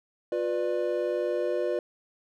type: chord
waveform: triangle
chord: B diminished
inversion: second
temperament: just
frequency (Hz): 355.6 / 493.9 / 592.7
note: F4 / B4 / D5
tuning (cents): +31 / 0 / +16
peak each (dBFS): -28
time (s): 0.32-1.79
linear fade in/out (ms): 2
effects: none